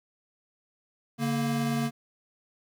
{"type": "tone pair together", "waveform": "square", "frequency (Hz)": [143.1, 232.4], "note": ["D3", "A#3"], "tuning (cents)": [-45, -5], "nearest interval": "minor sixth", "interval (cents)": 840, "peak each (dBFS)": [-31, -28], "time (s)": [1.18, 1.91], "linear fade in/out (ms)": 50, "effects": ["11-bit"]}